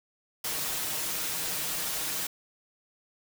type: noise with comb filter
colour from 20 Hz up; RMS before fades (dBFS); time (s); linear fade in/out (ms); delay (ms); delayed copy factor
white; -32; 0.44-2.27; 5; 6.4; +0.65
effects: none